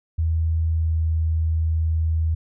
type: tone with pitch glide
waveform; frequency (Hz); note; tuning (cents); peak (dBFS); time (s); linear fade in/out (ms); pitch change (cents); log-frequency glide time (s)
sine; 81 to 80.44; E2 to E2; -30 to -42; -18; 0.18-2.35; 10; -12; 0.73-0.96
effects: none